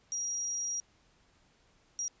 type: tone bursts at uneven times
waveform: sine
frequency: 5710 Hz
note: F8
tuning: 37 cents sharp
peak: -32 dBFS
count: 2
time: 0.12-0.8 / 1.99-2.08 s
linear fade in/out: 0 ms
effects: pink hiss -67 dBFS RMS until 2.2 s + resampled to 16000 Hz